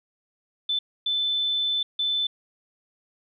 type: tone bursts at uneven times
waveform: sine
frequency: 3520 Hz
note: A7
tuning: in tune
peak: -22 dBFS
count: 3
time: 0.69-0.79 / 1.06-1.83 / 1.99-2.27 s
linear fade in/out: 5 ms
effects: none